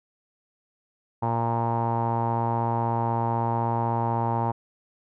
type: tone with low-pass filter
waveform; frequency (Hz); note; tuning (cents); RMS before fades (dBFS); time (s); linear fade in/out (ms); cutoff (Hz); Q
sawtooth; 116.1; A#2; -7; -25; 1.22-4.52; 10; 890; 9.2
effects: none